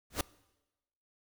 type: noise with exponential growth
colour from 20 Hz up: pink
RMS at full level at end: -25 dBFS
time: 0.1-0.21 s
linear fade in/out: 5 ms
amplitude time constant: 22 ms
effects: noise-tail reverb RT60 1.0 s tail -22 dB re dry